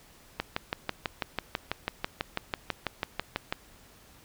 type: click train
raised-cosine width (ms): 0.3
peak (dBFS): -12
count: 20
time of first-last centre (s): 0.4-3.525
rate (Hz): 6.08
effects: pink hiss -56 dBFS RMS until 4.24 s